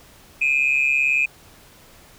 sine tone pair together, 2421 / 2559 Hz, D#7 / D#7, -48 / +48 cents, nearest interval minor second, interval 96 cents, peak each -18 dBFS, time 0.41-1.26 s, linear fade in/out 10 ms, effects tanh soft clip ceiling -11 dBFS + pink hiss -49 dBFS RMS until 2.18 s

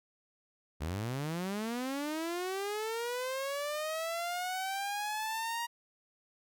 sawtooth linear sweep, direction up, 69.3 to 948 Hz, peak -30 dBFS, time 0.8-5.67 s, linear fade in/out 20 ms, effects none

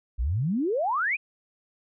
sine exponential sweep, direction up, 51.9 to 2583 Hz, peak -23 dBFS, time 0.18-1.17 s, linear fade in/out 20 ms, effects none

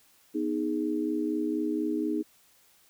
sine chord, G# minor, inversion first, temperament equal, 246.9 / 311.1 / 415.3 Hz, B3 / D#4 / G#4, 0 / 0 / 0 cents, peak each -33 / -28 / -34 dBFS, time 0.34-2.23 s, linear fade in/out 20 ms, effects white hiss -62 dBFS RMS until 2.89 s

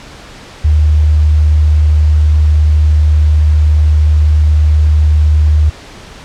sine tone, 76 Hz, D#2, 40 cents flat, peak -5 dBFS, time 0.64-5.7 s, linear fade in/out 10 ms, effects pink hiss -33 dBFS RMS until 6.24 s + low-pass 6000 Hz 12 dB/octave

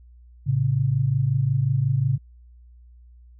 sine tone pair together, 111.64 / 137.2 Hz, A2 / C#3, +26 / -17 cents, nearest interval major third, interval 357 cents, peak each -23 / -20 dBFS, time 0.46-2.18 s, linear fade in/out 20 ms, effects added 60 Hz sine -46 dBFS peak until 3.39 s

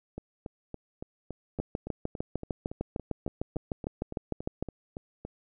two click trains, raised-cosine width 2 ms, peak -17 / -24 dBFS, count 21 / 19, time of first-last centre 1.6-4.626 / 0.18-5.25 s, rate 6.61 / 3.55 Hz, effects none

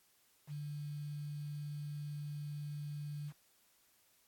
sine tone with quantisation, 147 Hz, D3, 2 cents sharp, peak -40 dBFS, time 0.47-3.33 s, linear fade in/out 50 ms, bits 10, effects white hiss -71 dBFS RMS until 4.27 s + AAC 64 kbps

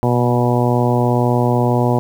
harmonic tone with a mistuned harmonic, 121.8 Hz, B2, 24 cents flat, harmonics 1 / 2 / 3 / 4 / 5 / 6 / 7 / 8, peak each -16 / -19 / -21 / -22 / -23 / -24 / -24 / -25 dBFS, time 0.03-1.99 s, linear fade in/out 0 ms, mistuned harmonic 1, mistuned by +22 cents, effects 7-bit

